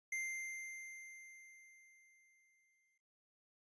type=tone with exponential decay; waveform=square; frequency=2093 Hz; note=C7; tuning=in tune; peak=-38 dBFS; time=0.12-2.98 s; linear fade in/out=5 ms; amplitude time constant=620 ms; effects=noise-tail reverb RT60 0.9 s tail -21 dB re dry + resampled to 22050 Hz